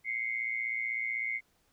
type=tone pair together; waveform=sine; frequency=2084 / 2200 Hz; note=C7 / C#7; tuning=-7 / -14 cents; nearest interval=minor second; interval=93 cents; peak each=-33 / -35 dBFS; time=0.04-1.41 s; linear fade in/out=50 ms; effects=pink hiss -71 dBFS RMS until 1.72 s